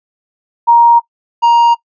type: tone pair in turn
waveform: sine / triangle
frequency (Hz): 939 / 939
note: A#5 / A#5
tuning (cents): +12 / +12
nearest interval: unison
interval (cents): 0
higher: neither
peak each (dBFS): -3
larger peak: neither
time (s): 0.67-1 / 1.42-1.75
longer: neither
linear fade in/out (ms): 20
effects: noise-tail reverb RT60 0.1 s tail -21 dB re dry + resampled to 16000 Hz